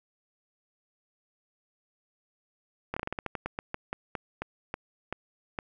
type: slowing click train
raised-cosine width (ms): 0.5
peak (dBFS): -17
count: 18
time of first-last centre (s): 2.94-5.588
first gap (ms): 25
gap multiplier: 1.2
effects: none